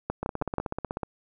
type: two click trains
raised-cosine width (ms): 1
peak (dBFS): -16 / -13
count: 14 / 4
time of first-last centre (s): 0.23-1.032 / 0.1-0.583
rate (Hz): 16.2 / 6.21
effects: none